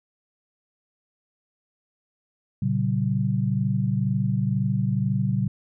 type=chord; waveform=sine; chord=G diminished; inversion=first; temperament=equal with one note detuned; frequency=116.54 / 138.59 / 190.97 Hz; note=Bb2 / Db3 / G3; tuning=0 / 0 / -45 cents; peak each=-25 dBFS; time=2.62-5.48 s; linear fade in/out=5 ms; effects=none